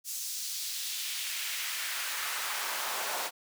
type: noise with high-pass filter sweep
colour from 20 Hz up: pink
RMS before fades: -35 dBFS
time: 0.04-3.31 s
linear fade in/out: 50 ms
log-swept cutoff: 6400 to 640 Hz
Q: 1.2
effects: none